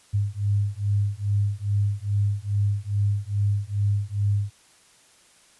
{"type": "beating tone pair", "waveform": "sine", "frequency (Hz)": [100.6, 103], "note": ["G2", "G#2"], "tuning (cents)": [45, -14], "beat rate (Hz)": 2.4, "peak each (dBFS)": -24, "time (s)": [0.13, 4.51], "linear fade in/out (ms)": 20, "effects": ["white hiss -56 dBFS RMS until 5.59 s", "resampled to 24000 Hz"]}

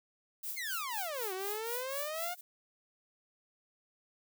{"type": "noise with tremolo", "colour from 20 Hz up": "violet", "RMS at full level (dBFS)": -38, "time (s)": [0.43, 2.41], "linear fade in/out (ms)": 5, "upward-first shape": "triangle", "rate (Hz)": 4, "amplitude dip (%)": 95}
{"type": "exponential two-way sweep", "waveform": "sawtooth", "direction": "down then up", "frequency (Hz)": [2211, 367.5, 725], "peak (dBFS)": -33, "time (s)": [0.56, 2.35], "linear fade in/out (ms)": 20, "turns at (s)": 1.33}
{"effects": []}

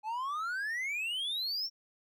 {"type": "exponential sweep", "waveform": "triangle", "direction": "up", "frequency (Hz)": [837, 5588], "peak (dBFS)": -31, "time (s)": [0.03, 1.7], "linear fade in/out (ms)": 50, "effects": []}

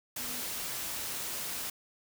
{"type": "tone in noise", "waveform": "sine", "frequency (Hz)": 246.9, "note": "B3", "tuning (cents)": 0, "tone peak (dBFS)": -48, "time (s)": [0.19, 0.42], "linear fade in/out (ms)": 5, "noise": "white", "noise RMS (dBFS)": -37, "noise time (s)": [0.16, 1.7], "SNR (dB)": -14, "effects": []}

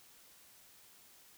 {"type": "silence", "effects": ["white hiss -61 dBFS RMS until 1.37 s"]}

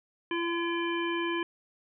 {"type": "harmonic tone", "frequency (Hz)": 340, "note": "F4", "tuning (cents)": -46, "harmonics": [1, 3, 5, 7, 9], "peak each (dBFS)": [-30, -35, -37, -38, -40], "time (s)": [0.31, 1.43], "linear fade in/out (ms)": 2, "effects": []}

